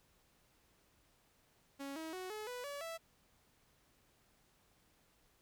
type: tone with pitch steps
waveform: sawtooth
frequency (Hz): 277.2 / 320.3 / 370 / 427.5 / 493.9 / 570.6 / 659.3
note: C#4 / E4 / F#4 / A4 / B4 / C#5 / E5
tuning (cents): 0 / -50 / 0 / -50 / 0 / +50 / 0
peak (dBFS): -39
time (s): 1.79-2.98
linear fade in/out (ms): 20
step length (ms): 170
effects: pink hiss -72 dBFS RMS until 5.41 s